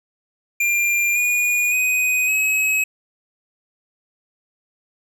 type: tone with pitch steps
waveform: square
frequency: 2391 / 2445 / 2501 / 2558 Hz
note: D7 / D#7 / D#7 / D#7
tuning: +30 / -31 / +8 / +47 cents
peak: -17 dBFS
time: 0.6-2.84 s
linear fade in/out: 5 ms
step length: 560 ms
effects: none